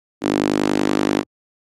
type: tone with high-pass filter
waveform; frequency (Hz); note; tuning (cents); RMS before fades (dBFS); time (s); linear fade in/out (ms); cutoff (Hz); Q
sawtooth; 50.5; G#1; -48; -19; 0.21-1.24; 50; 290; 3.1
effects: low-pass 8000 Hz 12 dB/octave + AAC 48 kbps